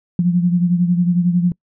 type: beating tone pair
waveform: sine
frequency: 174.61 / 185.61 Hz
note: F3 / F#3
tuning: 0 / +6 cents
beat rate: 11 Hz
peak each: -13 / -20 dBFS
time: 0.19-1.52 s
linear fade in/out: 2 ms
effects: noise-tail reverb RT60 0.1 s tail -25 dB re dry